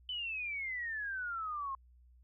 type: exponential sweep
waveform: sine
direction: down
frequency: 3039 to 1059 Hz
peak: -36 dBFS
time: 0.09-1.75 s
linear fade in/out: 2 ms
effects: added 61 Hz sine -59 dBFS peak until 2.23 s